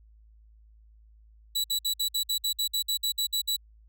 sawtooth tone bursts, 3933 Hz, B7, 8 cents flat, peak -22 dBFS, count 14, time 1.55-3.566 s, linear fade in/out 10 ms, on 92 ms, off 56 ms, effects added 54 Hz sine -53 dBFS peak until 3.88 s

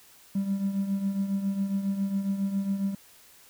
triangle tone with tremolo, 196.6 Hz, G3, 5 cents sharp, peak -19 dBFS, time 0.35-2.95 s, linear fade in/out 5 ms, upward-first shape triangle, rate 7.3 Hz, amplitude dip 75%, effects tanh soft clip ceiling -20 dBFS + white hiss -55 dBFS RMS until 3.49 s

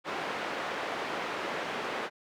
pink band-pass noise, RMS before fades -35 dBFS, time 0.04-2.1 s, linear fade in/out 50 ms, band 400 to 2400 Hz, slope 12 dB/octave, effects none

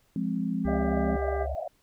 sine chord, F minor, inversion none, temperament equal, 174.61 / 207.7 / 261.6 Hz, F3 / Ab3 / C4, 0 / 0 / 0 cents, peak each -31 / -30 / -31 dBFS, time 0.16-1.16 s, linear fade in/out 2 ms
harmonic tone, 397.5 Hz, G4, 24 cents sharp, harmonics 1 / 2 / 3 / 4 / 5, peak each -31 / -37 / -41 / -43 / -45 dBFS, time 0.64-1.47 s, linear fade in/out 50 ms
sine tone with pitch glide, 69.3 to 68.74 Hz, C#2 to C#2, 0 to -14 cents, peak -30 dBFS, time 0.65-1.55 s, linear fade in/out 0 ms, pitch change -14 cents, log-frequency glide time 0.97-1.14 s
pink band-pass noise, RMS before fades -34 dBFS, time 0.67-1.68 s, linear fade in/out 5 ms, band 580 to 720 Hz, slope 96 dB/octave
effects pink hiss -67 dBFS RMS until 1.82 s

